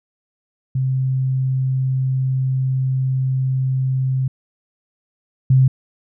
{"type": "tone pair in turn", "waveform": "sine", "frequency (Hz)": [131.2, 131.2], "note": ["C3", "C3"], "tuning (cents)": [5, 5], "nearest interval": "unison", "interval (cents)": 0, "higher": "neither", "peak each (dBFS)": [-16, -9], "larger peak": "second", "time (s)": [[0.75, 4.28], [5.5, 5.68]], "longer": "first", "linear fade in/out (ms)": 5, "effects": []}